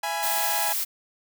sawtooth chord, E major, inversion none, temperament equal with one note detuned, 670.8 / 830.6 / 987.8 Hz, E5 / G#5 / B5, +30 / 0 / 0 cents, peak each -30 / -24 / -30 dBFS, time 0.03-0.73 s, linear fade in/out 5 ms
blue noise, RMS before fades -27 dBFS, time 0.22-0.85 s, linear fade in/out 20 ms
effects none

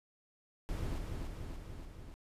brown noise with echo, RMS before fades -37 dBFS, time 0.69-0.98 s, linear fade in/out 0 ms, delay 290 ms, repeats 4, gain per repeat -3 dB, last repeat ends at 2.14 s, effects resampled to 32000 Hz

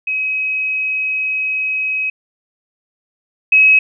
sine tone pair in turn, 2543 / 2556 Hz, D#7 / D#7, +37 / +46 cents, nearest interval unison, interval 9 cents, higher second, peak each -16 / -6 dBFS, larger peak second, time 0.07-2.1 / 3.52-3.79 s, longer first, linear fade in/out 5 ms, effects none

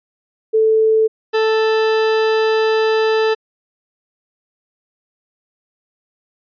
sine / 40% pulse tone pair in turn, 440 / 440 Hz, A4 / A4, 0 / 0 cents, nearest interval unison, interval 0 cents, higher neither, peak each -10 / -12 dBFS, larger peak first, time 0.53-1.08 / 1.33-3.35 s, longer second, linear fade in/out 20 ms, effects resampled to 11025 Hz

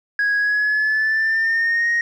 sine tone with pitch glide, 1657 to 1870.7 Hz, G#6 to A#6, -4 to +6 cents, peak -14 dBFS, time 0.19-2.01 s, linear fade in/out 2 ms, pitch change +210 cents, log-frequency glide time 0.37-1.89 s, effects tanh soft clip ceiling -14 dBFS + 9-bit

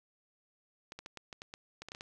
clicks, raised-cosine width 0.2 ms, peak -27 dBFS, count 12, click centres 0.921 / 0.99 / 1.061 / 1.173 / 1.328 / 1.419 / 1.539 / 1.82 / 1.886 / 1.919 / 1.949 / 2.009 s, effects none

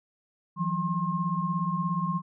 sine tone cluster, 164.7 / 181.6 / 1069 Hz, E3 / F#3 / C6, -1 / -32 / +37 cents, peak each -30 dBFS, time 0.56-2.22 s, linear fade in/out 50 ms, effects none

